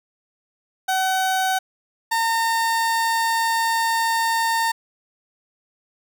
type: tone pair in turn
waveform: 30% pulse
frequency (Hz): 756 / 911.6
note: F#5 / A#5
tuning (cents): +37 / -39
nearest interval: minor third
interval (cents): 324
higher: second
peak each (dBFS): -16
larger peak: neither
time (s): 0.88-1.59 / 2.11-4.72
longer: second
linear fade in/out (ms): 10
effects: none